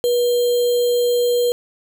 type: tone with sample-and-hold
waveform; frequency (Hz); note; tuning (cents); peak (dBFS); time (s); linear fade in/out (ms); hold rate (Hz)
sine; 483.9; B4; -35; -14; 0.04-1.52; 0; 3675
effects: none